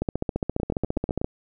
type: two click trains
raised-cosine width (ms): 2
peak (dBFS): -11 / -14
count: 19 / 6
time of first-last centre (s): 0.02-1.244 / 0.6-1.215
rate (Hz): 14.7 / 8.13
effects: none